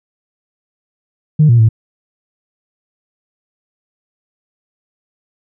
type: tone with pitch steps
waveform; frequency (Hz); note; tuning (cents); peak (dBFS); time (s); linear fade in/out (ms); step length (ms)
sine; 152.7 / 117.9 / 111.3; D#3 / A#2 / A2; -32 / +20 / +20; -4; 1.39-1.69; 10; 100
effects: tanh soft clip ceiling -1 dBFS